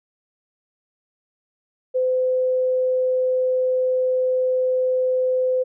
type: tone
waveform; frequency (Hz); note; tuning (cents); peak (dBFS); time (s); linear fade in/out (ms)
sine; 511; C5; -41; -17; 1.94-5.64; 20
effects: none